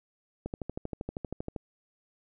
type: click train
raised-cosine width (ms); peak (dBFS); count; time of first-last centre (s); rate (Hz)
2; -21; 15; 0.46-1.562; 12.7
effects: none